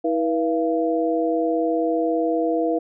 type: tone cluster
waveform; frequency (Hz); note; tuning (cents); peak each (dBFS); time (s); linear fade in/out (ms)
sine; 322.8 / 484.4 / 681; E4 / B4 / F5; -36 / -34 / -44; -22 / -23 / -24; 0.04-2.79; 10
effects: none